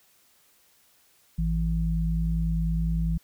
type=tone pair together; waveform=sine; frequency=54.23 / 164.3 Hz; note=A1 / E3; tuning=-24 / -5 cents; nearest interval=octave + perfect fifth; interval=1919 cents; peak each=-25 / -26 dBFS; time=1.38-3.18 s; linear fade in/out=10 ms; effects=white hiss -62 dBFS RMS until 3.23 s